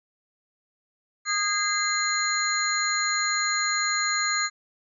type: tone cluster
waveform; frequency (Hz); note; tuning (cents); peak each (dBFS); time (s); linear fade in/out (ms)
sine; 1241 / 1635 / 2068 / 4142 / 6800; D#6 / G#6 / C7 / C8 / G#8; -5 / -28 / -21 / -18 / +40; -29; 1.25-4.5; 50
effects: none